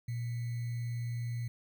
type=tone with sample-and-hold; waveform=sine; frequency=118.8 Hz; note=A#2; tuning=33 cents sharp; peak=-33 dBFS; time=0.08-1.48 s; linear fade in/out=5 ms; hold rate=2100 Hz; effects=none